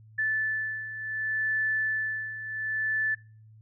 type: beating tone pair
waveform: sine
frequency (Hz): 1749 / 1749.68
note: A6 / A6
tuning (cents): -11 / -10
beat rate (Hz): 0.68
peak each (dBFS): -33 / -28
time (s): 0.18-3.15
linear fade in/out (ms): 10
effects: noise-tail reverb RT60 0.4 s tail -22 dB re dry + added 109 Hz sine -50 dBFS peak until 3.61 s